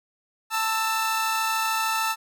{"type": "tone pair together", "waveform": "sawtooth", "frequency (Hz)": [890.1, 1318.5], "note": ["A5", "E6"], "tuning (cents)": [20, 0], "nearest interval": "perfect fifth", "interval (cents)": 680, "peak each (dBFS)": -22, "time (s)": [0.5, 2.16], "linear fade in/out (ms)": 50, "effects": []}